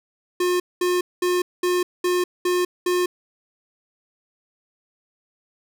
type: tone bursts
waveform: square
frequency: 358.5 Hz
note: F4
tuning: 45 cents sharp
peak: -19 dBFS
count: 7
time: 0.4-3.06 s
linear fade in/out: 5 ms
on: 200 ms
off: 210 ms
effects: none

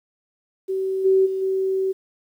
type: tone with level steps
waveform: sine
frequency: 381.9 Hz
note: G4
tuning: 45 cents flat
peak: -21 / -13 / -22 / -19 dBFS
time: 0.68-1.93 s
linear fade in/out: 20 ms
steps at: 1.04 / 1.25 / 1.41 s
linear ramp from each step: 20 ms
effects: 9-bit

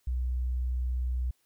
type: tone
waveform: sine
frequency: 62.3 Hz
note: B1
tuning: 16 cents sharp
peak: -27 dBFS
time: 0.07-1.31 s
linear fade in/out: 5 ms
effects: white hiss -72 dBFS RMS until 1.45 s

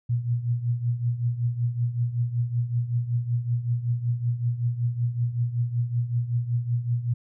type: tone with tremolo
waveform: sine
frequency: 119.9 Hz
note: A#2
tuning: 49 cents sharp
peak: -19 dBFS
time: 0.09-7.14 s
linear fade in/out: 10 ms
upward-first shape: triangle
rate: 5.3 Hz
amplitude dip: 80%
effects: none

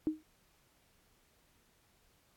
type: tone with exponential decay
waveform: sine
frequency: 311.1 Hz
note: D#4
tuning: in tune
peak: -25 dBFS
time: 0.07-0.23 s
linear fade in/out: 0 ms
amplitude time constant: 33 ms
effects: pink hiss -70 dBFS RMS until 2.36 s + AAC 64 kbps

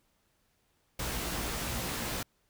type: noise with comb filter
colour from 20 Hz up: pink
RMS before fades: -35 dBFS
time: 0.99-2.23 s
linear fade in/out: 5 ms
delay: 17 ms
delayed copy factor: +0.65
effects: pink hiss -73 dBFS RMS until 2.49 s

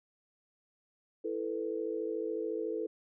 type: chord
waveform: sine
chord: E suspended fourth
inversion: none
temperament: equal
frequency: 329.6 / 440 / 493.9 Hz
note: E4 / A4 / B4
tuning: 0 / 0 / 0 cents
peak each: -38 / -35 / -39 dBFS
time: 1.24-2.87 s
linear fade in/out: 10 ms
effects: none

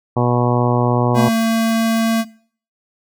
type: harmonic tone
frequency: 122 Hz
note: B2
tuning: 21 cents flat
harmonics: 1 / 2 / 3 / 4 / 5 / 6 / 7 / 8 / 9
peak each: -17 / -20 / -22 / -23 / -24 / -25 / -25 / -26 / -27 dBFS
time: 0.16-1.29 s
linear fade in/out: 10 ms
type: tone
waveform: square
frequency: 225.9 Hz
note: A3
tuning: 46 cents sharp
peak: -14 dBFS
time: 1.14-2.25 s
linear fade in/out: 50 ms
effects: noise-tail reverb RT60 0.5 s tail -20 dB re dry

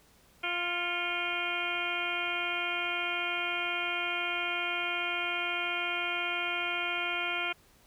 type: harmonic tone with a mistuned harmonic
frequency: 349.2 Hz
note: F4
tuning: in tune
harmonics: 1 / 2 / 3 / 4 / 5 / 6 / 7 / 8 / 9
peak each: -42 / -39 / -43 / -36 / -47 / -37 / -35 / -41 / -39 dBFS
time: 0.43-7.53 s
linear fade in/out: 10 ms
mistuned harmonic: 6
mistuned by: +55 cents
effects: pink hiss -62 dBFS RMS until 7.86 s

